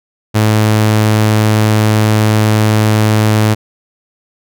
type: tone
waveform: sawtooth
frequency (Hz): 107.8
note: A2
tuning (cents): -35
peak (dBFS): -4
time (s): 0.34-3.55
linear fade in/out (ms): 20
effects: none